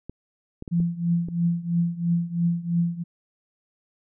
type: clicks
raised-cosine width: 3 ms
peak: -22 dBFS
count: 5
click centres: 0.096 / 0.624 / 0.678 / 0.802 / 1.286 s
type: tone with tremolo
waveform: sine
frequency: 170.9 Hz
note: F3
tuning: 37 cents flat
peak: -17 dBFS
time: 0.71-3.04 s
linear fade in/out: 20 ms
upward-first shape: triangle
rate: 3 Hz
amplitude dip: 90%
effects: none